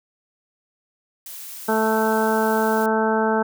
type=noise; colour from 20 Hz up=blue; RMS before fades=-36 dBFS; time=1.26-2.86 s; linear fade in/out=2 ms
type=harmonic tone; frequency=220 Hz; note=A3; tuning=in tune; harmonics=1 / 2 / 3 / 4 / 5 / 6 / 7; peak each=-23 / -22 / -26 / -23 / -34 / -29 / -28 dBFS; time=1.68-3.43 s; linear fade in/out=10 ms
effects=none